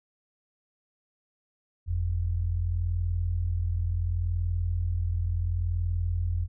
sine tone pair together, 46.7 / 87.4 Hz, F#1 / F2, +17 / +2 cents, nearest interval major seventh, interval 1085 cents, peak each -30 / -26 dBFS, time 1.86-6.48 s, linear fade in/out 50 ms, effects none

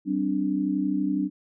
sine chord, G suspended fourth, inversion none, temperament equal with one note detuned, 192.08 / 261.6 / 293.7 Hz, G3 / C4 / D4, -35 / 0 / 0 cents, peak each -28 / -29 / -25 dBFS, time 0.05-1.3 s, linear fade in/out 50 ms, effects none

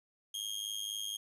sawtooth tone with amplitude modulation, 3244 Hz, G#7, 41 cents flat, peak -30 dBFS, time 0.34-1.17 s, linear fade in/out 5 ms, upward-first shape sine, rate 104 Hz, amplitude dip 80%, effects resampled to 32000 Hz + 11-bit

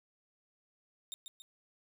sawtooth tone with echo, 3677 Hz, A#7, 24 cents flat, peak -37 dBFS, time 1.12-1.14 s, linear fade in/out 0 ms, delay 140 ms, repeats 2, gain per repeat -5 dB, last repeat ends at 1.42 s, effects none

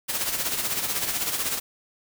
white noise with tremolo, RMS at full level -25 dBFS, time 0.08-1.6 s, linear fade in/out 20 ms, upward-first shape sine, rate 16 Hz, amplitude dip 55%, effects none

